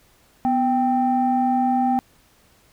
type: tone pair together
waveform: sine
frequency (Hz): 248.3 / 784.7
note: B3 / G5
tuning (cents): +9 / +2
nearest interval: octave + minor sixth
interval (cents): 1993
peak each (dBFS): -19 / -18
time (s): 0.45-1.99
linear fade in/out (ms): 0
effects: tanh soft clip ceiling -11 dBFS + pink hiss -57 dBFS RMS until 2.72 s